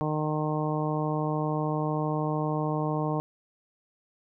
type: harmonic tone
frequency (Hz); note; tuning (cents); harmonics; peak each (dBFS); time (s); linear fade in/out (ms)
153; D#3; -29; 1 / 2 / 3 / 4 / 5 / 6 / 7; -29 / -32 / -34 / -35 / -36 / -37 / -37; 0.01-3.2; 0
effects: none